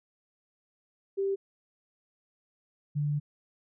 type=tone pair in turn; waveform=sine; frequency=392 / 146.83 Hz; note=G4 / D3; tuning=0 / 0 cents; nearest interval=octave + perfect fourth; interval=1700 cents; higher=first; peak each=-26 dBFS; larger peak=neither; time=1.17-1.36 / 2.95-3.2 s; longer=second; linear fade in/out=20 ms; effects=none